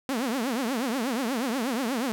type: tone with vibrato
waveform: sawtooth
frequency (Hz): 246.9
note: B3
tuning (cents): 0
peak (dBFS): -22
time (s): 0.09-2.12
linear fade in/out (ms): 0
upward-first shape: triangle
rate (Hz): 8.3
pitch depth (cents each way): 270
effects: none